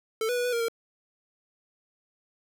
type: tone with pitch steps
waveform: square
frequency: 442.7 / 490.8 / 487.6 / 493.3 / 467.5 / 460.1 Hz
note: A4 / B4 / B4 / B4 / A#4 / A#4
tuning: +11 / -11 / -22 / -2 / +5 / -23 cents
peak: -26 dBFS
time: 0.21-0.684 s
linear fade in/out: 2 ms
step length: 79 ms
effects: none